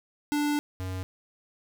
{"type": "tone pair in turn", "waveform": "square", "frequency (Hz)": [293.7, 93.07], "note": ["D4", "F#2"], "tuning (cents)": [0, 11], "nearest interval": "octave + minor sixth", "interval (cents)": 1989, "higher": "first", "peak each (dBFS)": [-25, -32], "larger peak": "first", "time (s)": [[0.32, 0.59], [0.8, 1.03]], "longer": "first", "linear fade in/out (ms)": 0, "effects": []}